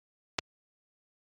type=clicks; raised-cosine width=0.2 ms; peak=-18 / -8 dBFS; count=2; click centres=0.385 / 0.388 s; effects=high-pass 80 Hz 12 dB/octave + MP3 96 kbps